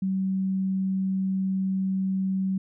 sine tone, 190.6 Hz, G3, 48 cents flat, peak -23 dBFS, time 0.02-2.58 s, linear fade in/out 5 ms, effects none

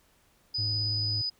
sine tone, 4978 Hz, D#8, in tune, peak -28 dBFS, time 0.54-1.3 s, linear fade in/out 10 ms
triangle tone with vibrato, 103.83 Hz, G#2, in tune, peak -29 dBFS, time 0.58-1.22 s, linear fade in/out 10 ms, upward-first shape square, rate 18 Hz, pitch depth 41 cents each way
effects pink hiss -65 dBFS RMS until 1.39 s

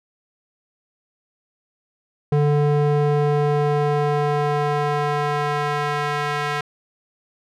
square tone with band-pass filter sweep, 146.83 Hz, D3, in tune, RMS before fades -20 dBFS, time 2.32-6.61 s, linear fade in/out 5 ms, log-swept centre 320 to 1600 Hz, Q 0.9, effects none

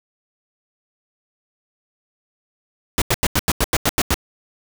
pink noise bursts, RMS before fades -17 dBFS, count 10, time 2.98-4.142 s, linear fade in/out 0 ms, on 37 ms, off 88 ms, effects none

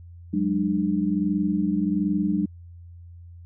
sine tone cluster, 184.4 / 205.7 / 299.9 Hz, F#3 / G#3 / D4, -6 / -16 / +36 cents, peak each -25 dBFS, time 0.33-2.46 s, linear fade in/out 10 ms, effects added 86 Hz sine -41 dBFS peak until 3.45 s

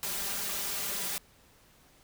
white noise with comb filter, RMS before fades -34 dBFS, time 0.03-1.18 s, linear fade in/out 0 ms, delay 5 ms, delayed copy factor +0.75, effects pink hiss -61 dBFS RMS until 2.03 s

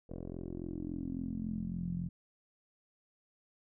10% pulse tone with low-pass filter sweep, 43.65 Hz, F1, in tune, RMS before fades -39 dBFS, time 0.09-2.09 s, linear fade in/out 10 ms, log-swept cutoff 470 to 160 Hz, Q 6, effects none

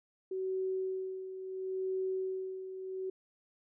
sine tone with tremolo, 377.2 Hz, F#4, 33 cents sharp, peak -31 dBFS, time 0.31-3.1 s, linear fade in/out 5 ms, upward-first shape sine, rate 0.73 Hz, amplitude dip 65%, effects none

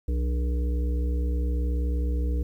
harmonic tone with a mistuned harmonic, 59.2 Hz, A#1, 27 cents sharp, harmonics 1 / 3 / 5 / 7 / 8, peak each -23 / -38 / -37 / -44 / -40 dBFS, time 0.08-2.43 s, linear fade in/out 5 ms, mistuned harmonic 1, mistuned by +140 cents, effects 10-bit

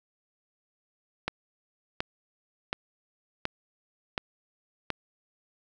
click train, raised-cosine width 0.3 ms, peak -12 dBFS, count 6, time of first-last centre 1.28-4.903 s, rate 1.38 Hz, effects none

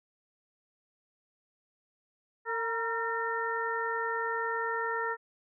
harmonic tone with a mistuned harmonic, 455.1 Hz, A#4, 42 cents flat, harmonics 1 / 2 / 3 / 4, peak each -35 / -35 / -35 / -35 dBFS, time 2.45-5.17 s, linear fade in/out 50 ms, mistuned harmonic 2, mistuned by +51 cents, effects none

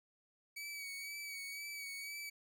sawtooth tone with vibrato, 2269 Hz, C#7, 40 cents sharp, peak -40 dBFS, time 0.56-2.3 s, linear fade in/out 10 ms, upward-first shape sine, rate 2 Hz, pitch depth 34 cents each way, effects none

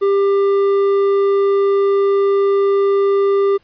sine tone with hard clipping, 396.9 Hz, G4, 22 cents sharp, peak -13 dBFS, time 0.01-3.58 s, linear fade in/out 20 ms, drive 6 dB, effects pink hiss -57 dBFS RMS until 3.63 s + resampled to 11025 Hz

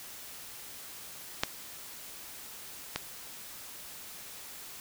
clicks, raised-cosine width 0.2 ms, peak -8 / -13 dBFS, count 2, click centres 1.435 / 2.96 s, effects white hiss -46 dBFS RMS until 4.8 s

